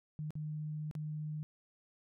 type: tone with dropouts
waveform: sine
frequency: 152.5 Hz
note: D#3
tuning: 34 cents flat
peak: -37 dBFS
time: 0.19-1.43 s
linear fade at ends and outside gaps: 0 ms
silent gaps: 0.306-0.354 / 0.912-0.952 s
effects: none